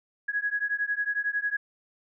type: beating tone pair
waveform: sine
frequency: 1661.2 / 1672.2 Hz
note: G#6 / G#6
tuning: 0 / +11 cents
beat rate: 11 Hz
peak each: -29 dBFS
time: 0.28-1.57 s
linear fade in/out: 10 ms
effects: none